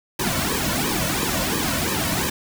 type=noise with flanger; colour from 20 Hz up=pink; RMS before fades=-23 dBFS; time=0.19-2.3 s; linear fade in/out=5 ms; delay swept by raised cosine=1.4 to 2.5 ms; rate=2.9 Hz; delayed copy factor=-0.9; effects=none